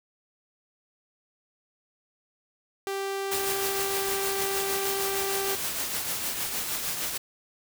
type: tone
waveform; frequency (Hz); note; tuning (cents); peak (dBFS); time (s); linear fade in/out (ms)
sawtooth; 392; G4; 0; -25; 2.87-5.55; 0
type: noise with tremolo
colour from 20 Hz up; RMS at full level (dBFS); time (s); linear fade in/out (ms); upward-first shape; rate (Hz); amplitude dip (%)
white; -29; 3.31-7.18; 10; triangle; 6.5; 45
effects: none